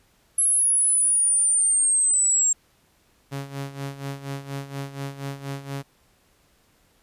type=linear sweep; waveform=sine; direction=down; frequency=10890 to 7450 Hz; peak=-17 dBFS; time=0.38-2.53 s; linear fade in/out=5 ms
type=tone with tremolo; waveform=sawtooth; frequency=138.59 Hz; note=C#3; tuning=in tune; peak=-24 dBFS; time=3.31-5.83 s; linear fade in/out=20 ms; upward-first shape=sine; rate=4.2 Hz; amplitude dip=75%
effects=pink hiss -62 dBFS RMS until 7.02 s + resampled to 32000 Hz